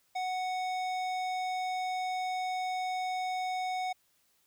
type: tone with hard clipping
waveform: triangle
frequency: 740 Hz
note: F#5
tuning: in tune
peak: -33 dBFS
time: 0.15-3.93 s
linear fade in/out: 10 ms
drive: 18 dB
effects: white hiss -71 dBFS RMS until 4.46 s